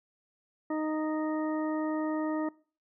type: harmonic tone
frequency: 310.3 Hz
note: D#4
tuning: 5 cents flat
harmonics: 1 / 2 / 3 / 4 / 6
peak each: -30 / -36 / -40 / -42 / -46 dBFS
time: 0.7-2.49 s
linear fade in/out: 5 ms
effects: noise-tail reverb RT60 0.4 s tail -22 dB re dry